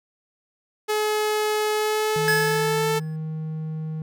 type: tone with pitch glide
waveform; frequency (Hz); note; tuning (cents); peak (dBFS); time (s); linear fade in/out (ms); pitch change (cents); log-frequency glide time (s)
sawtooth; 425.9 to 442.2; G#4 to A4; +44 to +9; -17; 0.88-3; 20; +65; 1.72-2.89
type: tone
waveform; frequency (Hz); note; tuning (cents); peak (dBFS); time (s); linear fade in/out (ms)
triangle; 157.3; D#3; +19; -25; 2.16-4.02; 2
type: tone with exponential decay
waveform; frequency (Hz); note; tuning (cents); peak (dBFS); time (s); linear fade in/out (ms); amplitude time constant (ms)
square; 1700; G#6; +40; -18; 2.28-3.16; 1; 190
effects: none